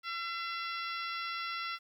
harmonic tone, 677 Hz, E5, 46 cents sharp, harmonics 2 / 3 / 4 / 5 / 6 / 7 / 8, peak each -38 / -42 / -44 / -46 / -48 / -49 / -50 dBFS, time 0.03-1.79 s, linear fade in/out 50 ms, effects 11-bit

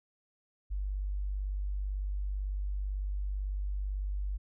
sine tone, 49 Hz, G1, in tune, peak -31 dBFS, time 0.7-4.38 s, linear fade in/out 20 ms, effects none

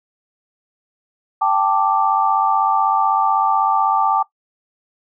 sine chord, G suspended second, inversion none, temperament equal, 784 / 880 / 1174.7 Hz, G5 / A5 / D6, 0 / 0 / 0 cents, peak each -18 dBFS, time 1.41-4.23 s, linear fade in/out 10 ms, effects noise-tail reverb RT60 0.1 s tail -17 dB re dry

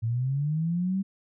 sine linear sweep, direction up, 110 to 196.8 Hz, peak -24 dBFS, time 0.02-1.03 s, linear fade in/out 20 ms, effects none

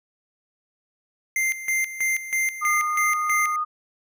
square tone with tremolo, 2091 Hz, C7, 2 cents flat, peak -21 dBFS, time 1.36-3.56 s, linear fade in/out 2 ms, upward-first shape square, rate 3.1 Hz, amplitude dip 75%
sine tone with pitch glide, 1220 to 1230.6 Hz, D#6 to D#6, -34 to -19 cents, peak -22 dBFS, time 2.61-3.65 s, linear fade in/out 20 ms, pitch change +15 cents, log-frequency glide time 2.79-3.06 s
effects none

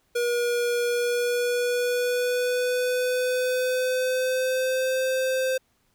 square tone with pitch glide, 480 to 520.4 Hz, B4 to C5, -49 to -9 cents, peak -23 dBFS, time 0.15-5.58 s, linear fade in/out 10 ms, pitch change +140 cents, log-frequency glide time 0.86-5.02 s, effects pink hiss -68 dBFS RMS until 5.94 s

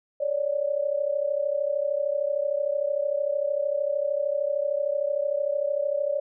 sine tone pair together, 557.8 / 591 Hz, C#5 / D5, +11 / +11 cents, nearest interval minor second, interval 100 cents, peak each -26 dBFS, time 0.2-6.2 s, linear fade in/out 10 ms, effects none

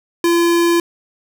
square tone, 341.2 Hz, F4, 40 cents flat, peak -12 dBFS, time 0.24-0.8 s, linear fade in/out 2 ms, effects none

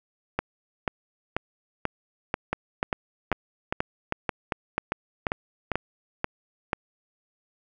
two click trains, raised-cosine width 0.5 ms, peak -10 / -9 dBFS, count 9 / 14, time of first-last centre 2.53-5.717 / 0.39-6.731 s, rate 2.51 / 2.05 Hz, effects none

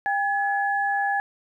sine tone pair together, 801 / 1699 Hz, G5 / G#6, +37 / +39 cents, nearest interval octave + minor second, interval 1302 cents, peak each -23 / -25 dBFS, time 0.06-1.2 s, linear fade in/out 0 ms, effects 10-bit

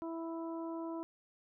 harmonic tone, 329.6 Hz, E4, in tune, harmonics 1 / 2 / 3 / 4, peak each -39 / -46 / -47 / -56 dBFS, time 0.02-1.03 s, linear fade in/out 0 ms, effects none

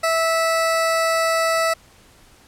20% pulse tone, 655 Hz, E5, 11 cents flat, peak -12 dBFS, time 0.03-1.74 s, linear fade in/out 10 ms, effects pink hiss -51 dBFS RMS until 2.47 s + low-pass 12000 Hz 12 dB/octave

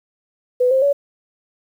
sine tone with pitch steps, 499 / 528 / 566 Hz, B4 / C5 / C#5, +18 / +16 / +36 cents, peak -12 dBFS, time 0.6-0.93 s, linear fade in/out 10 ms, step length 110 ms, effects 8-bit

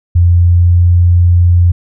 sine tone with pitch glide, 86.9 to 87.61 Hz, F2 to F2, -8 to +6 cents, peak -4 dBFS, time 0.15-1.72 s, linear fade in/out 10 ms, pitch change +14 cents, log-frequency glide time 0.3-0.85 s, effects none

